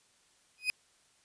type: tone with exponential growth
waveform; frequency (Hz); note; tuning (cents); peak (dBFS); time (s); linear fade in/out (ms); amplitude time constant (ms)
35% pulse; 2500; D#7; +8; -22; 0.58-0.7; 0; 25
effects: white hiss -67 dBFS RMS until 1.24 s + resampled to 22050 Hz